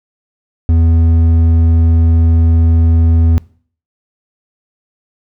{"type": "tone with hard clipping", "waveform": "sine", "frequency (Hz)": 82.41, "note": "E2", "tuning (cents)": 0, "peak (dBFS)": -8, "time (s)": [0.69, 3.38], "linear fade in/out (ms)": 0, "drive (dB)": 6, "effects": ["noise-tail reverb RT60 0.5 s tail -23 dB re dry"]}